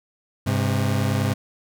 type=tone pair together; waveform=30% pulse; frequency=101.48 / 131.8 Hz; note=G#2 / C3; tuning=-40 / +13 cents; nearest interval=perfect fourth; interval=453 cents; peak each=-19 / -21 dBFS; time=0.46-1.34 s; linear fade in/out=10 ms; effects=none